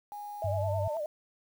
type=tone with pitch glide; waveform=sine; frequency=825 to 894.5 Hz; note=G#5 to A5; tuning=-12 to +28 cents; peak=-38 dBFS; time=0.12-0.97 s; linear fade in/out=0 ms; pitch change=+140 cents; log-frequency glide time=0.52-0.72 s
type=tone with vibrato; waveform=sine; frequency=626 Hz; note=D#5; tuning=10 cents sharp; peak=-31 dBFS; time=0.42-1.06 s; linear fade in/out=2 ms; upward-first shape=sine; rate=9.5 Hz; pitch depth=110 cents each way
type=tone; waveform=sine; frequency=98 Hz; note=G2; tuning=in tune; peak=-30 dBFS; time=0.44-0.88 s; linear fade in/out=5 ms
effects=9-bit